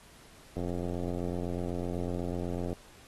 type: click train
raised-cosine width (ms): 2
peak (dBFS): -22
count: 191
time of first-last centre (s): 0.57-2.729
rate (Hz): 88
effects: pink hiss -56 dBFS RMS until 3.07 s + AAC 32 kbps